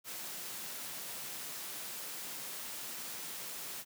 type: high-pass noise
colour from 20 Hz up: white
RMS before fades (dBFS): -43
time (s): 0.04-3.85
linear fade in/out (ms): 50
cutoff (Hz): 120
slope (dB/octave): 48
effects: none